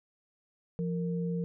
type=tone pair together; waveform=sine; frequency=171.6 / 461.8 Hz; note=F3 / A#4; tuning=-30 / -16 cents; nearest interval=octave + perfect fourth; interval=1714 cents; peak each=-30 / -37 dBFS; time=0.79-1.44 s; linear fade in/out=0 ms; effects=none